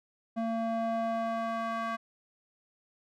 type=tone with band-pass filter sweep; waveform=square; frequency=227.2 Hz; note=A#3; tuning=44 cents flat; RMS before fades=-32 dBFS; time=0.36-1.97 s; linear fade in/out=20 ms; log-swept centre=480 to 1200 Hz; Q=1.9; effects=none